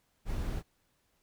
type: noise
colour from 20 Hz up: brown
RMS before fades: -34 dBFS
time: 0.25-0.63 s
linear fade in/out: 50 ms
effects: pink hiss -74 dBFS RMS until 1.22 s